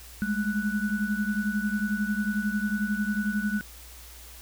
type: tone cluster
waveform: sine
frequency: 204 / 215.1 / 1480 Hz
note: G#3 / A3 / F#6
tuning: -31 / -39 / 0 cents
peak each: -28 / -29 / -32 dBFS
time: 0.22-3.61 s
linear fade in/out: 0 ms
effects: added 60 Hz sine -47 dBFS peak until 4.41 s + white hiss -48 dBFS RMS until 4.41 s